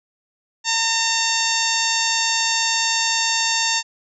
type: harmonic tone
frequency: 909 Hz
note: A#5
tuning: 44 cents flat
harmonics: 1 / 2 / 3 / 4 / 5 / 6 / 7 / 8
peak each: -26 / -26 / -26 / -26 / -26 / -26 / -26 / -26 dBFS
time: 0.64-3.83 s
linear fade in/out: 50 ms
effects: none